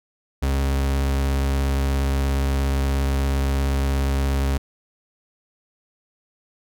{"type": "tone with vibrato", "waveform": "40% pulse", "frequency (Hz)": 68.3, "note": "C#2", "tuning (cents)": -25, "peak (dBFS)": -18, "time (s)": [0.42, 4.58], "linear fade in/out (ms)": 10, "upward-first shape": "sine", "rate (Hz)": 17, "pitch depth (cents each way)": 19, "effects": []}